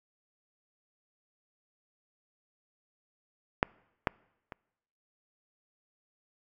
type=clicks; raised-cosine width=0.5 ms; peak=-7 / -10 / -26 dBFS; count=3; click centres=3.629 / 4.072 / 4.522 s; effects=noise-tail reverb RT60 0.9 s tail -26 dB re dry